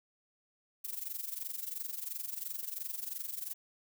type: noise with amplitude modulation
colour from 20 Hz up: violet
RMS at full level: -37 dBFS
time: 0.84-3.54 s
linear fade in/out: 10 ms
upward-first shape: sine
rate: 22.9 Hz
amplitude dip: 80%
effects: none